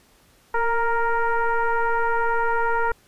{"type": "tone with frequency modulation", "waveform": "sine", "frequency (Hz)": 470.6, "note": "A#4", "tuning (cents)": 16, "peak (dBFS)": -18, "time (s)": [0.54, 2.92], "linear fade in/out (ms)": 5, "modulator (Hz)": 465, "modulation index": 2.3, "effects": ["pink hiss -57 dBFS RMS until 3.07 s", "resampled to 32000 Hz"]}